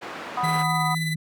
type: band-pass noise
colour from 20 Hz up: white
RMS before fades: -36 dBFS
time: 0.01-0.64 s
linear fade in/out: 20 ms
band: 210 to 1600 Hz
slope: 12 dB/octave
type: chord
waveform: sine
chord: B major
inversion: second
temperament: equal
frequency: 740 / 987.8 / 1244.5 Hz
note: F#5 / B5 / D#6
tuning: 0 / 0 / 0 cents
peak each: -27 dBFS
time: 0.37-0.95 s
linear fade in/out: 5 ms
type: tone with vibrato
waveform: sine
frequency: 159.6 Hz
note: D#3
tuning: 44 cents sharp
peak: -25 dBFS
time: 0.43-1.16 s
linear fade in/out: 5 ms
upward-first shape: sine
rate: 4.1 Hz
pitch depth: 21 cents each way
type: tone with tremolo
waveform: 30% pulse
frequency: 2000 Hz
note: B6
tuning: 21 cents sharp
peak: -23 dBFS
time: 0.43-1.15 s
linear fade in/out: 20 ms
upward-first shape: sine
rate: 19 Hz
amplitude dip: 45%
effects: none